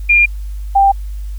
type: tone pair in turn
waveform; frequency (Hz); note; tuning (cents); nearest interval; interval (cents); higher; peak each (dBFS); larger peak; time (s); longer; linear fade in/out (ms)
sine; 2405 / 789.2; D7 / G5; +41 / +11; octave + perfect fifth; 1930; first; -6; neither; 0.09-0.26 / 0.75-0.92; neither; 10
effects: added 50 Hz sine -21 dBFS peak until 1.38 s + white hiss -49 dBFS RMS until 1.38 s